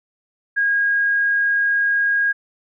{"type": "tone", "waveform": "sine", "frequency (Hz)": 1634, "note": "G#6", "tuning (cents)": -29, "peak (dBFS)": -15, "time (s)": [0.56, 2.33], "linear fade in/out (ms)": 20, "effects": []}